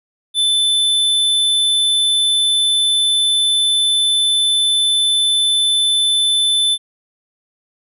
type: tone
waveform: square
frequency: 3520 Hz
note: A7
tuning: in tune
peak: -13 dBFS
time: 0.34-6.78 s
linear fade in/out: 50 ms
effects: resampled to 32000 Hz